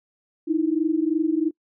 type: tone pair together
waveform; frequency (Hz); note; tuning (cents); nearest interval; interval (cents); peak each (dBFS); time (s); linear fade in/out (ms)
sine; 306.6 / 329.6; D#4 / E4; -25 / 0; minor second; 125; -22; 0.47-1.51; 20
effects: noise-tail reverb RT60 0.1 s tail -26 dB re dry